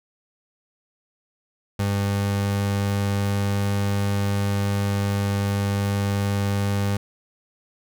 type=tone; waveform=30% pulse; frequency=100.3 Hz; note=G2; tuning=40 cents sharp; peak=-18 dBFS; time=1.79-6.97 s; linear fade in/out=5 ms; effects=none